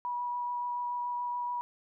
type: tone with vibrato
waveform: sine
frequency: 972 Hz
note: B5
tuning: 28 cents flat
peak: -31 dBFS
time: 0.05-1.61 s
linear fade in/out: 0 ms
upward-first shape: sine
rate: 7 Hz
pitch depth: 10 cents each way
effects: none